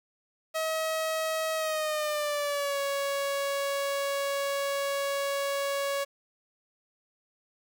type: tone with pitch glide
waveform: sawtooth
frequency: 638 to 558.6 Hz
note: D#5 to C#5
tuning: +43 to +13 cents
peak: -24 dBFS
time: 0.54-6.05 s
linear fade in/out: 20 ms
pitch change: -230 cents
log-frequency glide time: 1.55-2.79 s
effects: 9-bit